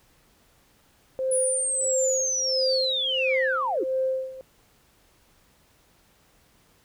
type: tone with tremolo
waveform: sine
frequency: 523.3 Hz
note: C5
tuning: in tune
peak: -21 dBFS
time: 1.19-4.41 s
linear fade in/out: 0 ms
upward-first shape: sine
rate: 1.5 Hz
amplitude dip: 85%
type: linear sweep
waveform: sine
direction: down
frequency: 9956 to 296.2 Hz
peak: -23 dBFS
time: 1.31-3.84 s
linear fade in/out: 10 ms
effects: tanh soft clip ceiling -12 dBFS + pink hiss -61 dBFS RMS until 6.84 s